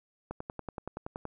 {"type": "click train", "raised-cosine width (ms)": 1, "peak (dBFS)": -23, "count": 11, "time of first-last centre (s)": [0.31, 1.253], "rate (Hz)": 10.6, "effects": []}